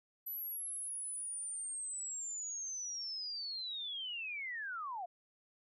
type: linear sweep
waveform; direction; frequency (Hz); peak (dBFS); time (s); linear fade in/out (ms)
sine; down; 12000 to 671; -39; 0.26-5.06; 10
effects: none